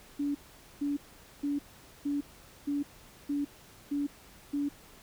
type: tone bursts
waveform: sine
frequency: 286.5 Hz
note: D4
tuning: 43 cents flat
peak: -28 dBFS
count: 8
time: 0.19-4.69 s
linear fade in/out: 10 ms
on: 160 ms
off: 460 ms
effects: pink hiss -55 dBFS RMS until 5.02 s